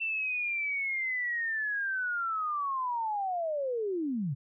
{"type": "linear sweep", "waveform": "sine", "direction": "down", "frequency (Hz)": [2689, 123.1], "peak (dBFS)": -29, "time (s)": [0, 4.35], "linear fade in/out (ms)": 20, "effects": []}